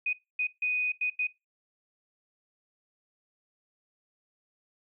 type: tone bursts at uneven times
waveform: sine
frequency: 2489 Hz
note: D#7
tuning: in tune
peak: -26 dBFS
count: 5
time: 0.06-0.13 / 0.39-0.47 / 0.62-0.92 / 1.01-1.1 / 1.19-1.27 s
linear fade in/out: 5 ms
effects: noise-tail reverb RT60 0.2 s tail -18 dB re dry